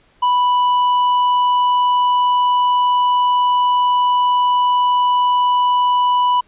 sine tone with tanh clipping, 987.8 Hz, B5, in tune, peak -13 dBFS, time 0.22-6.41 s, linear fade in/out 10 ms, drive 6 dB, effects pink hiss -55 dBFS RMS until 6.47 s + resampled to 8000 Hz

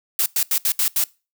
blue noise bursts at uneven times, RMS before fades -19 dBFS, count 6, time 0.19-0.26 / 0.36-0.43 / 0.51-0.58 / 0.65-0.72 / 0.79-0.88 / 0.96-1.04 s, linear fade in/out 2 ms, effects noise-tail reverb RT60 0.3 s tail -23 dB re dry

